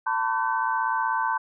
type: tone cluster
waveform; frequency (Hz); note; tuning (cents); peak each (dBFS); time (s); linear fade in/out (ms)
sine; 896 / 1012 / 1133 / 1526; A5 / B5 / C#6 / G6; +31 / +42 / +37 / -47; -26 / -27 / -32 / -29; 0.06-1.38; 10
effects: none